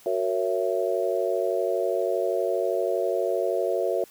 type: chord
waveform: sine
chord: F# dominant seventh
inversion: none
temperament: just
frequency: 370 / 462.5 / 555 / 666 Hz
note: F#4 / A#4 / C#5 / E5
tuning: 0 / -14 / +2 / +18 cents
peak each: -28 dBFS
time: 0.06-4.04 s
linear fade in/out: 2 ms
effects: white hiss -53 dBFS RMS until 4.1 s